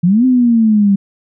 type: exponential two-way sweep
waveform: sine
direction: up then down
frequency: 164.81 to 260.3 to 194.7 Hz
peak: -7 dBFS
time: 0.03-0.96 s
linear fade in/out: 10 ms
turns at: 0.25 s
effects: none